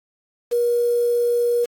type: tone with quantisation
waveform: sine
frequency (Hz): 478.9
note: A#4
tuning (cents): +47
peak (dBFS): -16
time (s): 0.51-1.66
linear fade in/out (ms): 20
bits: 6
effects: AAC 64 kbps